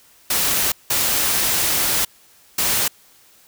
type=noise bursts at uneven times; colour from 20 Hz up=white; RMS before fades=-19 dBFS; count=3; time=0.3-0.72 / 0.9-2.05 / 2.58-2.88 s; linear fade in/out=5 ms; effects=white hiss -52 dBFS RMS until 3.47 s